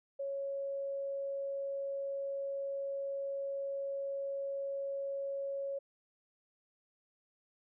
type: tone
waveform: sine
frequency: 553 Hz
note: C#5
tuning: 4 cents flat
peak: -35 dBFS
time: 0.19-5.79 s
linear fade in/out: 10 ms
effects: none